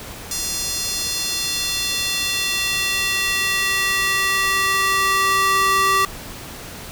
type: tone with high-pass filter sweep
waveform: square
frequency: 387.6 Hz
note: G4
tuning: 20 cents flat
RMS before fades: -20 dBFS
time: 0.31-6.05 s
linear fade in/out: 2 ms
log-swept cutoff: 5800 to 1000 Hz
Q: 1.5
effects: pink hiss -35 dBFS RMS until 6.91 s